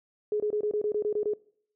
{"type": "tone bursts", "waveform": "sine", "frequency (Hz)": 420.8, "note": "G#4", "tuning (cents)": 23, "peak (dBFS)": -24, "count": 10, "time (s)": [0.32, 1.336], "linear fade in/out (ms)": 2, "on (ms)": 80, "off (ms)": 24, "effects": ["noise-tail reverb RT60 0.6 s tail -22 dB re dry"]}